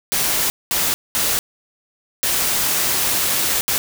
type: noise bursts at uneven times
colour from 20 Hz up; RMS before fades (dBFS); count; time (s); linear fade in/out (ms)
white; -19; 5; 0.12-0.5 / 0.71-0.94 / 1.15-1.39 / 2.23-3.61 / 3.68-3.78; 0
effects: none